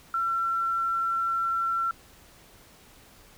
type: tone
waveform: sine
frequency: 1353 Hz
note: E6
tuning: 45 cents sharp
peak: -24 dBFS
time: 0.14-1.91 s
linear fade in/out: 2 ms
effects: pink hiss -54 dBFS RMS until 3.37 s